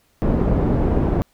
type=low-pass noise; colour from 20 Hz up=pink; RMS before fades=-18 dBFS; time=0.22-1.22 s; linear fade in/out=0 ms; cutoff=530 Hz; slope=12 dB/octave; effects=pink hiss -61 dBFS RMS until 1.33 s